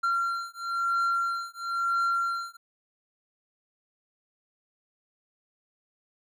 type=beating tone pair; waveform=triangle; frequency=1374 / 1375 Hz; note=F6 / F6; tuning=-29 / -27 cents; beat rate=1 Hz; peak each=-27 dBFS; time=0.03-2.57 s; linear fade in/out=10 ms; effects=none